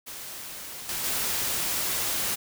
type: noise with level steps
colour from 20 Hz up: white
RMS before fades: -39 / -31 / -28 dBFS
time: 0.06-2.36 s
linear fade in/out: 20 ms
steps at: 0.89 / 1.04 s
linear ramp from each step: 2 ms
effects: none